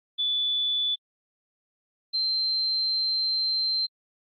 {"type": "tone pair in turn", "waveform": "sine", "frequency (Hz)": [3470, 4127], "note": ["A7", "C8"], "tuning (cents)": [-25, -25], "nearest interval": "minor third", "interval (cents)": 300, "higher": "second", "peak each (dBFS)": -23, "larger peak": "neither", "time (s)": [[0.18, 0.96], [2.13, 3.87]], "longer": "second", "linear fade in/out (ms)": 20, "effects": ["AAC 32 kbps"]}